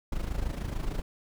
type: noise with amplitude modulation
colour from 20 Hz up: brown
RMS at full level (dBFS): -29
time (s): 0.12-1.02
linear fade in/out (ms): 5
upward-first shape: sine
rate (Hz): 26.7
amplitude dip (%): 70
effects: none